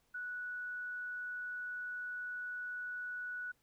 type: tone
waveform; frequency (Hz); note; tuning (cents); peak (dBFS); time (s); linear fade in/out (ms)
sine; 1474; F#6; -7; -39; 0.14-3.52; 10
effects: pink hiss -75 dBFS RMS until 3.62 s